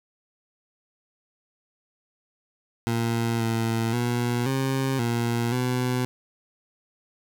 20% pulse tone with pitch steps, 116.1 / 113.9 / 120.6 / 133.9 / 117.9 / 125.4 Hz, A#2 / A#2 / B2 / C3 / A#2 / B2, -7 / -40 / -41 / +40 / +20 / +27 cents, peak -18 dBFS, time 2.87-6.05 s, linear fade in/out 0 ms, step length 530 ms, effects none

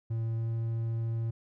triangle tone with pitch glide, 113.5 to 114.22 Hz, A#2 to A#2, -46 to -35 cents, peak -27 dBFS, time 0.1-1.31 s, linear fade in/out 10 ms, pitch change +11 cents, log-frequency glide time 0.35-0.48 s, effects none

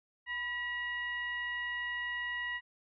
sine tone with frequency modulation, 1928 Hz, B6, 42 cents flat, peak -34 dBFS, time 0.26-2.61 s, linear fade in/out 50 ms, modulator 935 Hz, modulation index 0.59, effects none

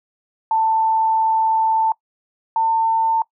sine tone pair in turn, 888 / 898.8 Hz, A5 / A5, +16 / +37 cents, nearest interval unison, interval 21 cents, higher second, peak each -14 dBFS, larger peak neither, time 0.51-1.92 / 2.56-3.22 s, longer first, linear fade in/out 2 ms, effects noise-tail reverb RT60 0.1 s tail -22 dB re dry

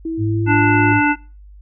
sine tone with pitch glide, 325.7 to 353.1 Hz, E4 to F4, -21 to +19 cents, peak -20 dBFS, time 0.05-0.93 s, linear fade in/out 5 ms, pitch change +140 cents, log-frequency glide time 0.21-0.76 s
sine tone, 106.1 Hz, G#2, 38 cents sharp, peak -17 dBFS, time 0.17-1.02 s, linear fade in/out 50 ms
harmonic tone, 293.7 Hz, D4, in tune, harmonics 1 / 3 / 5 / 7 / 9, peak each -15 / -18 / -18 / -23 / -23 dBFS, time 0.46-1.16 s, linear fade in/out 50 ms
effects noise-tail reverb RT60 0.3 s tail -20 dB re dry + added 50 Hz sine -38 dBFS peak until 1.61 s

